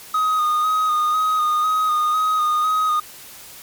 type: tone with vibrato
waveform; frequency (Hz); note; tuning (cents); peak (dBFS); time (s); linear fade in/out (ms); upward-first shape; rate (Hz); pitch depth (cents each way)
triangle; 1244.5; D#6; 0; -14; 0.14-3; 5; square; 2; 22
effects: white hiss -40 dBFS RMS until 3.62 s + MP3 96 kbps